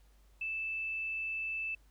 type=tone; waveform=sine; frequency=2636 Hz; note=E7; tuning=1 cent flat; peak=-34 dBFS; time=0.41-1.75 s; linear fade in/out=5 ms; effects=added 50 Hz sine -60 dBFS peak until 1.9 s + pink hiss -71 dBFS RMS until 1.9 s